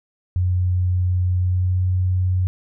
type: tone with pitch glide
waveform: sine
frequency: 90.6 to 91.81 Hz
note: F#2 to F#2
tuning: -36 to -13 cents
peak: -16 dBFS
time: 0.36-2.47 s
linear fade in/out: 0 ms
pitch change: +23 cents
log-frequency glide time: 1.36-1.83 s
effects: none